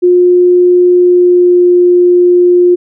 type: tone with pitch glide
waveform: sine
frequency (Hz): 357.3 to 355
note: F4 to F4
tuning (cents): +40 to +28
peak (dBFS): -3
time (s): 0.02-2.76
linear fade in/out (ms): 20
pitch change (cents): -12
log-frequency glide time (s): 0.92-1.67
effects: none